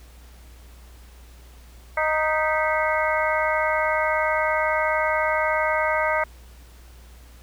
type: harmonic tone with a mistuned harmonic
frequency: 310.7 Hz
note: D#4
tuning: 2 cents flat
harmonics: 2 / 3 / 4 / 5 / 6 / 7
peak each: -24 / -26 / -27 / -28 / -29 / -29 dBFS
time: 1.97-6.24 s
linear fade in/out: 5 ms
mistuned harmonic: 6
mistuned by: +96 cents
effects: added 60 Hz sine -44 dBFS peak until 7.42 s + pink hiss -53 dBFS RMS until 7.42 s